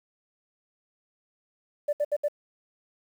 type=tone bursts; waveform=sine; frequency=587.3 Hz; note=D5; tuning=in tune; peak=-21 dBFS; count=4; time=1.88-2.284 s; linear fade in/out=10 ms; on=50 ms; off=68 ms; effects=tanh soft clip ceiling -18 dBFS + 9-bit